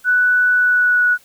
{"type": "tone with pitch glide", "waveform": "sine", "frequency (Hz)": [1484, 1467.8], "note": ["F#6", "F#6"], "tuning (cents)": [5, -14], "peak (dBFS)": -11, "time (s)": [0.04, 1.18], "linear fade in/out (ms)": 50, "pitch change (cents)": -19, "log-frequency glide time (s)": [0.52, 1.06], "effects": ["white hiss -51 dBFS RMS until 1.24 s"]}